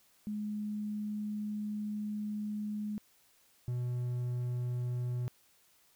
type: tone pair in turn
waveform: sine / triangle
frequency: 210 / 122.97 Hz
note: G#3 / B2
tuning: +19 / -7 cents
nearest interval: major sixth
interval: 926 cents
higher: first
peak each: -34 / -30 dBFS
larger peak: second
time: 0.27-2.98 / 3.68-5.28 s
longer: first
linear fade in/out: 0 ms
effects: white hiss -67 dBFS RMS until 5.95 s